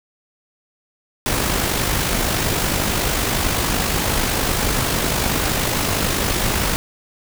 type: noise with amplitude modulation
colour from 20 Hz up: pink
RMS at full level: -18 dBFS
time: 1.26-6.76 s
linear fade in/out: 0 ms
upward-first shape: sine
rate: 50.8 Hz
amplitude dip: 40%
effects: none